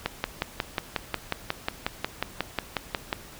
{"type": "click train", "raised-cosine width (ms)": 0.3, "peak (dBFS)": -9, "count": 18, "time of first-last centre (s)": [0.06, 3.129], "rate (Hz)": 5.54, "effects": ["pink hiss -46 dBFS RMS until 3.39 s"]}